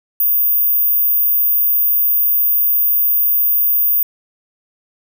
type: tone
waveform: sine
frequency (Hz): 14917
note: A#9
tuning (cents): 0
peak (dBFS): -11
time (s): 0.2-4.03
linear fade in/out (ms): 2
effects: none